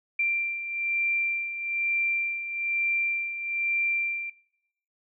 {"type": "beating tone pair", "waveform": "sine", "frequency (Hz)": [2362, 2363.1], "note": ["D7", "D7"], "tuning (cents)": [9, 10], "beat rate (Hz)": 1.1, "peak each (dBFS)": [-32, -25], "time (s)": [0.19, 4.3], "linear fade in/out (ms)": 5, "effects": ["noise-tail reverb RT60 0.9 s tail -24 dB re dry"]}